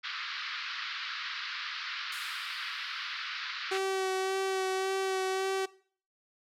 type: band-pass noise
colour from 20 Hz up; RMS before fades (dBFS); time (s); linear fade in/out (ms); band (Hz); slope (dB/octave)
pink; -38; 0.03-3.79; 20; 1200 to 4800; 48
type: noise with exponential decay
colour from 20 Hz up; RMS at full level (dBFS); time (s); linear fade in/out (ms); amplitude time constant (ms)
violet; -37; 2.12-3.5; 2; 300
type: tone with vibrato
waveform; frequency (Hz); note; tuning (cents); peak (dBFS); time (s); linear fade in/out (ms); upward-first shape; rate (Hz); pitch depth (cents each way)
sawtooth; 381.3; G4; -48; -25; 3.71-5.66; 10; sine; 1.8; 16
effects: noise-tail reverb RT60 0.5 s tail -21 dB re dry + low-pass 9000 Hz 12 dB/octave